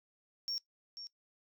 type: tone with echo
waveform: sine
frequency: 5510 Hz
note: F8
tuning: 24 cents flat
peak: -33 dBFS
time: 0.48-0.58 s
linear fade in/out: 0 ms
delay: 490 ms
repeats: 1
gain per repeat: -11 dB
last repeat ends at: 1.07 s
effects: noise-tail reverb RT60 0.1 s tail -19 dB re dry + tanh soft clip ceiling -32 dBFS